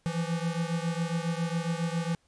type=beating tone pair; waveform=square; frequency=164.81 / 172.11 Hz; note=E3 / F3; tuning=0 / -25 cents; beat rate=7.3 Hz; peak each=-31 / -33 dBFS; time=0.06-2.15 s; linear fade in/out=0 ms; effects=pink hiss -69 dBFS RMS until 2.27 s + resampled to 22050 Hz